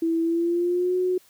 sine tone with pitch glide, 329.6 to 365.7 Hz, E4 to F#4, 0 to -20 cents, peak -20 dBFS, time 0.02-1.18 s, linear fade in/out 5 ms, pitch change +180 cents, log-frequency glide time 0.22-0.96 s, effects white hiss -57 dBFS RMS until 1.29 s

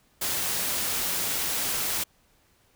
white noise, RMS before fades -28 dBFS, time 0.21-2.04 s, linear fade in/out 10 ms, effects pink hiss -64 dBFS RMS until 2.75 s

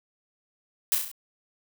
blue noise with echo, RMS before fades -22 dBFS, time 0.92-0.95 s, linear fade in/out 0 ms, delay 33 ms, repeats 5, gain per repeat -4 dB, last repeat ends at 1.115 s, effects none

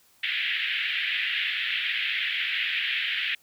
white band-pass noise, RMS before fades -28 dBFS, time 0.23-3.35 s, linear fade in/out 5 ms, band 1700 to 3300 Hz, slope 48 dB/octave, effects white hiss -61 dBFS RMS until 3.42 s

